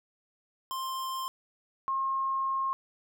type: tone pair in turn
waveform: square / sine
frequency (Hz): 1051 / 1073.1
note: C6 / C6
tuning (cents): +7 / +43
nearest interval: unison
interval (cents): 36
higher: second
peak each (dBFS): -33 / -27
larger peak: second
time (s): 0.71-1.28 / 1.88-2.73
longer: second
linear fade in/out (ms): 0
effects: none